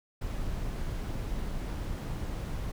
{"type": "noise", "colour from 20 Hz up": "brown", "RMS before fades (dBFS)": -34, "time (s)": [0.21, 2.72], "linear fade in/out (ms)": 10, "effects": []}